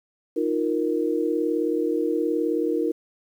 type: chord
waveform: sine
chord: Eb suspended second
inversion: none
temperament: just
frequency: 311.1 / 350 / 466.7 Hz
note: Eb4 / F4 / Bb4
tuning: 0 / +4 / +2 cents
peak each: -25 / -26 / -25 dBFS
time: 0.36-2.92 s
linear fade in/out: 10 ms
effects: 9-bit

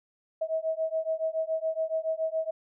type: beating tone pair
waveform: sine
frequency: 638 / 645.1 Hz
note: D#5 / E5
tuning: +43 / -38 cents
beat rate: 7.1 Hz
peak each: -30 dBFS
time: 0.41-2.51 s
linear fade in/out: 10 ms
effects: none

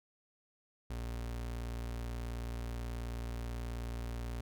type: tone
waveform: 35% pulse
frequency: 58.6 Hz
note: A#1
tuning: 10 cents sharp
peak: -36 dBFS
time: 0.9-4.41 s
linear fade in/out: 5 ms
effects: none

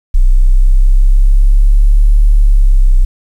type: linear two-way sweep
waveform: sine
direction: up then down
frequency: 30.94 to 36.71 to 30.94 Hz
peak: -3 dBFS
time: 0.14-3.05 s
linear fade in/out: 10 ms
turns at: 2.28 s
effects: 7-bit

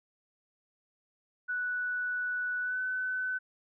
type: tone with pitch glide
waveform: sine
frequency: 1480 to 1509.4 Hz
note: F#6 to F#6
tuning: 0 to +34 cents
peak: -30 dBFS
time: 1.48-3.39 s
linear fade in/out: 20 ms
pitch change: +34 cents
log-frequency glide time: 2.61-2.79 s
effects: none

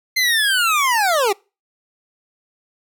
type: linear sweep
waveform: 25% pulse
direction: down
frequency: 2093 to 370 Hz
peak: -11 dBFS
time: 0.16-1.33 s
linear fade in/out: 10 ms
effects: noise-tail reverb RT60 0.3 s tail -26 dB re dry

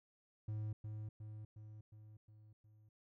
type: tone with echo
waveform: triangle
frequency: 107.3 Hz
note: A2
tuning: 43 cents flat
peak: -37 dBFS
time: 0.48-0.73 s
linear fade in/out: 5 ms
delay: 360 ms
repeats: 6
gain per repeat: -4 dB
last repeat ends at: 2.89 s
effects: none

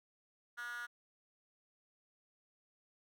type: tone with high-pass filter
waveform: 10% pulse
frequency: 240.3 Hz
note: B3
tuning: 47 cents flat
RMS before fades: -44 dBFS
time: 0.57-0.87 s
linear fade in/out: 20 ms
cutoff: 1500 Hz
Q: 7.8
effects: none

